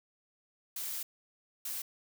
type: noise bursts at uneven times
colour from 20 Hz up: blue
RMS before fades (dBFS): -38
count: 2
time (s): 0.76-1.03 / 1.65-1.82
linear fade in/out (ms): 5
effects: none